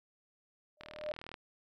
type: tone with exponential growth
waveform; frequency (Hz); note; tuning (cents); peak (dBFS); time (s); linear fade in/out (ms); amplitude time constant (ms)
sine; 605; D#5; -49; -31; 0.77-1.12; 2; 74
type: click train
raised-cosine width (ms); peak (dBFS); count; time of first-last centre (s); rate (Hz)
0.3; -29; 22; 0.81-1.342; 39.5
effects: none